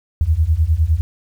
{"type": "beating tone pair", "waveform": "sine", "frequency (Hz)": [74.6, 84.4], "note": ["D2", "E2"], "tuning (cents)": [28, 41], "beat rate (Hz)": 9.8, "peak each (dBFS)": [-16, -15], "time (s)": [0.21, 1.01], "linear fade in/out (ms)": 0, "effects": ["8-bit"]}